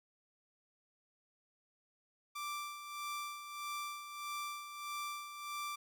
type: tone with tremolo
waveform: sawtooth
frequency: 1175 Hz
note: D6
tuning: 1 cent sharp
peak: -35 dBFS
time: 2.35-5.76 s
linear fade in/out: 10 ms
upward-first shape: sine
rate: 1.6 Hz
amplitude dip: 60%
effects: none